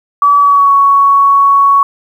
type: tone with pitch glide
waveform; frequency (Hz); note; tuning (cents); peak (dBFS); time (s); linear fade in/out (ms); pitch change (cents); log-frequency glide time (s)
sine; 1146 to 1115.3; D6 to C#6; -43 to +10; -4; 0.22-1.83; 2; -47; 0.39-0.72
effects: 7-bit